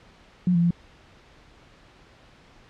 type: tone with pitch steps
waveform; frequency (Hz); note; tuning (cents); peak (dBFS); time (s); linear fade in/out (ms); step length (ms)
sine; 179.5 / 170.7 / 172.2; F3 / F3 / F3; +48 / -39 / -24; -17; 0.47-0.707; 2; 79
effects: pink hiss -53 dBFS RMS until 2.69 s + low-pass 4000 Hz 12 dB/octave